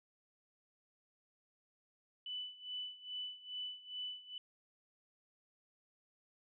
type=tone with tremolo; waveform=sine; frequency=2988 Hz; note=F#7; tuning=16 cents sharp; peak=-39 dBFS; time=2.26-4.38 s; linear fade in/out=2 ms; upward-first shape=sine; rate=2.4 Hz; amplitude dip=85%; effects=none